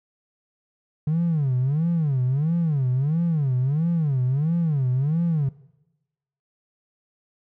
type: tone with vibrato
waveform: triangle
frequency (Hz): 146.83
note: D3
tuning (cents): 0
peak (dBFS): -16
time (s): 1.07-5.49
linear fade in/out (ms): 5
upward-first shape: sine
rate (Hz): 1.5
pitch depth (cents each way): 270
effects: noise-tail reverb RT60 1.0 s tail -24 dB re dry + tanh soft clip ceiling -15 dBFS